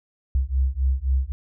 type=beating tone pair; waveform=sine; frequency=64.2 / 68 Hz; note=C2 / C#2; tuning=-32 / -33 cents; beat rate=3.8 Hz; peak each=-22 / -22 dBFS; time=0.35-1.32 s; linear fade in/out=0 ms; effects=none